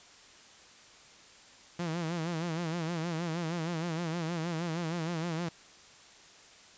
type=tone with vibrato; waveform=sawtooth; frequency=166.7 Hz; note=E3; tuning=20 cents sharp; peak=-28 dBFS; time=1.79-5.49 s; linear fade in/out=5 ms; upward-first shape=sine; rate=6.4 Hz; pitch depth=100 cents each way; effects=white hiss -55 dBFS RMS until 6.77 s + resampled to 16000 Hz